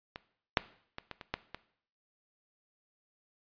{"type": "clicks", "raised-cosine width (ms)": 0.3, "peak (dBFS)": [-24, -7, -23, -24, -27, -15, -23], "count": 7, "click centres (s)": [0.159, 0.572, 0.984, 1.113, 1.212, 1.34, 1.546], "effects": ["noise-tail reverb RT60 0.6 s tail -17 dB re dry", "resampled to 11025 Hz"]}